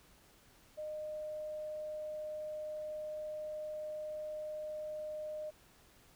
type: tone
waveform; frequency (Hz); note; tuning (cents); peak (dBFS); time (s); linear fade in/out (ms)
sine; 612; D#5; -29; -39; 0.77-5.51; 20
effects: pink hiss -64 dBFS RMS until 6.15 s